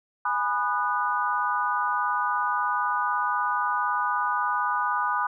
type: chord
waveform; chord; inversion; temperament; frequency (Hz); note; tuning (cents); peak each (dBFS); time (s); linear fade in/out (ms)
sine; G# minor seventh; none; equal with one note detuned; 830.6 / 987.8 / 1223.8 / 1480; G#5 / B5 / D#6 / F#6; 0 / 0 / -29 / 0; -31 / -27 / -27 / -30; 0.25-5.27; 5
effects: none